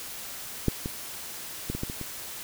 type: clicks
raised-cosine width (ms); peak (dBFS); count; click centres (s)
3; -9 / -18 / -17 / -19 / -17 / -22 / -22; 7; 0.683 / 0.859 / 1.7 / 1.75 / 1.834 / 1.899 / 2.013
effects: white hiss -39 dBFS RMS until 2.43 s